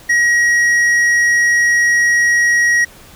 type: tone with tanh clipping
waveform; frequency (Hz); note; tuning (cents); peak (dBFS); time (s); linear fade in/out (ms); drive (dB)
sine; 1900; A#6; +33; -11; 0.09-2.85; 10; 8
effects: pink hiss -41 dBFS RMS until 3.15 s